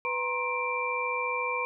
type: tone cluster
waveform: sine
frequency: 495.8 / 945 / 1059 / 2354 Hz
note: B4 / A#5 / C6 / D7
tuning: +7 / +23 / +21 / +3 cents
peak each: -34 / -35 / -33 / -31 dBFS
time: 0.05-1.65 s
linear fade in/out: 0 ms
effects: none